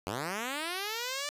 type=linear sweep; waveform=5% pulse; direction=up; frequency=86.9 to 593 Hz; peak=-22 dBFS; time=0.07-1.29 s; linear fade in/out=0 ms; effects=resampled to 32000 Hz